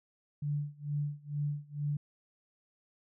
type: tone with tremolo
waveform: sine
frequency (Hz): 146.2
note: D3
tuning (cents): -7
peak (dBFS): -29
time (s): 0.42-1.97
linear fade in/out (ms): 5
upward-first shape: sine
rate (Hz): 2.2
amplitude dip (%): 95
effects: none